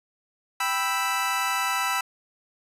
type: chord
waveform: 25% pulse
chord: E minor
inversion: first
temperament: equal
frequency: 784 / 987.8 / 1318.5 Hz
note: G5 / B5 / E6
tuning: 0 / 0 / 0 cents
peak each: -27 / -24 / -23 dBFS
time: 0.6-2.01 s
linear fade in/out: 5 ms
effects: resampled to 32000 Hz